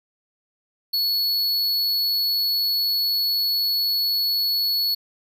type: tone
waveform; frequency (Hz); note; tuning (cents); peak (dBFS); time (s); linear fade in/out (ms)
square; 4396; C#8; -15; -20; 0.93-4.95; 10
effects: none